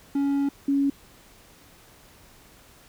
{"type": "tone pair in turn", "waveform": ["triangle", "sine"], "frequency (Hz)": [280, 278.7], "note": ["C#4", "C#4"], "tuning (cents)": [18, 9], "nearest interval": "unison", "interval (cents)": 9, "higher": "first", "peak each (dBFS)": -19, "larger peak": "neither", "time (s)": [[0.15, 0.49], [0.68, 0.9]], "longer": "first", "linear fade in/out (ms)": 5, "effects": ["pink hiss -53 dBFS RMS until 2.88 s"]}